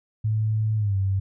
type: tone with pitch glide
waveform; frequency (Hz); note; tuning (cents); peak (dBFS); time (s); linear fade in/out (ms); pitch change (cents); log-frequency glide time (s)
sine; 108.7 to 96.84; A2 to G2; -21 to -21; -20; 0.24-1.2; 10; -200; 0.77-0.96
effects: none